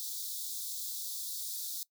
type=high-pass noise; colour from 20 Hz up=white; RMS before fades=-39 dBFS; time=0-1.83 s; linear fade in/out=0 ms; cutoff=3500 Hz; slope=96 dB/octave; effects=noise-tail reverb RT60 0.1 s tail -21 dB re dry